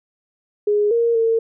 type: tone with pitch steps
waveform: sine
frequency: 415.3 / 466.3 / 453.9 Hz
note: G#4 / A#4 / A#4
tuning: 0 / +1 / -46 cents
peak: -14 dBFS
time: 0.67-1.39 s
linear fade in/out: 5 ms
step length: 240 ms
effects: none